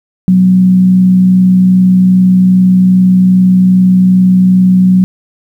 sine tone with frequency modulation, 185 Hz, F#3, in tune, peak -3 dBFS, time 0.28-5.04 s, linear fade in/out 0 ms, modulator 62.5 Hz, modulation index 0.22, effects 7-bit

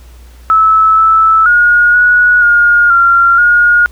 sine tone with pitch steps, 1304 / 1313 / 1438 / 1461 / 1424 / 1380 / 1433 Hz, E6 / E6 / F#6 / F#6 / F6 / F6 / F6, -19 / -7 / -50 / -22 / +33 / -21 / +44 cents, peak -4 dBFS, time 0.5-3.86 s, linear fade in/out 0 ms, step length 480 ms, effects added 60 Hz sine -33 dBFS peak until 3.91 s + pink hiss -45 dBFS RMS until 3.91 s

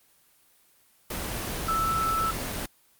sine tone in noise, 1318.5 Hz, E6, in tune, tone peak -24 dBFS, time 1.68-2.31 s, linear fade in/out 5 ms, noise pink, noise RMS -32 dBFS, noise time 1.1-2.66 s, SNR +5 dB, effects white hiss -62 dBFS RMS until 2.99 s + Opus 24 kbps

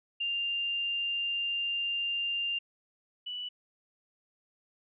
sine tone pair in turn, 2794 / 2960 Hz, F7 / F#7, 0 / 0 cents, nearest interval minor second, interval 100 cents, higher second, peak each -29 / -35 dBFS, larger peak first, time 0.2-2.59 / 3.26-3.49 s, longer first, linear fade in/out 10 ms, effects none

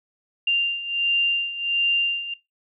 sine beating tone pair, 2787 / 2788.4 Hz, F7 / F7, -4 / -3 cents, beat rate 1.4 Hz, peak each -25 / -21 dBFS, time 0.47-2.34 s, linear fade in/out 5 ms, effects noise-tail reverb RT60 0.2 s tail -20 dB re dry

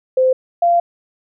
sine tone pair in turn, 517 / 690.1 Hz, C5 / F5, -21 / -21 cents, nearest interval perfect fourth, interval 500 cents, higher second, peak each -10 dBFS, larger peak neither, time 0.17-0.33 / 0.62-0.8 s, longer second, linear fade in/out 5 ms, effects none

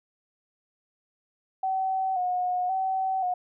sine tone with vibrato, 743 Hz, F#5, 7 cents sharp, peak -24 dBFS, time 1.63-3.34 s, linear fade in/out 5 ms, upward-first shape square, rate 0.94 Hz, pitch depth 43 cents each way, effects none

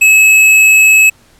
square tone, 2583 Hz, E7, 36 cents flat, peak -4 dBFS, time 0.01-1.1 s, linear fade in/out 10 ms, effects pink hiss -47 dBFS RMS until 1.39 s + low-pass 12000 Hz 12 dB/octave

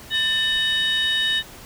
sine tone cluster, 1781 / 2985 / 3735 Hz, A6 / F#7 / A#7, +21 / +15 / +3 cents, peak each -22 / -23 / -20 dBFS, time 0.1-1.43 s, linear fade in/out 50 ms, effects tanh soft clip ceiling -14 dBFS + pink hiss -42 dBFS RMS until 1.65 s

